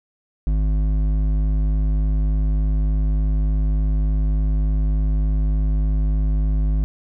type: tone with hard clipping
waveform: sine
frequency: 51.7 Hz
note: G#1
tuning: 7 cents flat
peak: -18 dBFS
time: 0.47-6.84 s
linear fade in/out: 0 ms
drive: 9 dB
effects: none